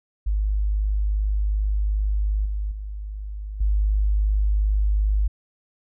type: tone with level steps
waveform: sine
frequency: 51.3 Hz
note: G#1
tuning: 21 cents flat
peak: -19 / -23 / -29 / -17 dBFS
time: 0.26-5.28 s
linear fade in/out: 10 ms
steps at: 2.45 / 2.71 / 3.6 s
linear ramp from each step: 10 ms
effects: none